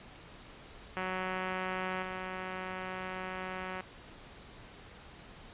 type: tone with level steps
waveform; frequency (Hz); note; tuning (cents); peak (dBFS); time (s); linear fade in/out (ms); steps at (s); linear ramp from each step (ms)
5% pulse; 185.8; F#3; +7; -22 / -26; 0.97-3.81; 0; 2.02; 10
effects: pink hiss -52 dBFS RMS until 5.53 s + resampled to 8000 Hz